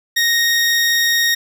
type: tone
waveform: 20% pulse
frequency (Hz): 1864.7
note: A#6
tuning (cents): 0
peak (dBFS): -8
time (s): 0.16-1.35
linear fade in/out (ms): 10
effects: none